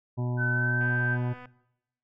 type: harmonic tone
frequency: 123 Hz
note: B2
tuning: 7 cents flat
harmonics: 1 / 2 / 3 / 5 / 6 / 7 / 8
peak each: -27 / -36 / -39 / -43 / -49 / -47 / -47 dBFS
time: 0.17-1.34 s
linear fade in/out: 20 ms
type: tone with pitch glide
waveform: sine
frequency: 1516 to 1562.2 Hz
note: F#6 to G6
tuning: +42 to -6 cents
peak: -26 dBFS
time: 0.37-1.18 s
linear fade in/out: 50 ms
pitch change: +52 cents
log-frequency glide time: 0.51-0.9 s
type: click train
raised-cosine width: 0.5 ms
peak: -32 dBFS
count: 162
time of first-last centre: 0.81-1.457 s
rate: 249 Hz
effects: noise-tail reverb RT60 0.9 s tail -21 dB re dry